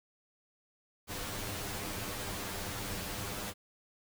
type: noise with comb filter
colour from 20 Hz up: pink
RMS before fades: -39 dBFS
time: 1.07-3.54 s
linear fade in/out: 50 ms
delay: 10 ms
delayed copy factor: +0.7
effects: none